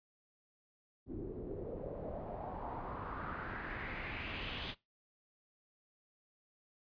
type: noise with low-pass filter sweep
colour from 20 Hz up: pink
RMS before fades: -43 dBFS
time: 1.06-4.75 s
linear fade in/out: 50 ms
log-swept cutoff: 310 to 3500 Hz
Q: 3.4
effects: noise-tail reverb RT60 0.2 s tail -19 dB re dry + resampled to 11025 Hz